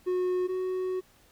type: tone pair in turn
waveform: triangle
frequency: 364.3 / 370.7 Hz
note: F#4 / F#4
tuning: -27 / +3 cents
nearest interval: unison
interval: 30 cents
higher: second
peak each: -23 / -26 dBFS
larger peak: first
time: 0.06-0.48 / 0.48-1.01 s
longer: second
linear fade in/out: 20 ms
effects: pink hiss -61 dBFS RMS until 1.31 s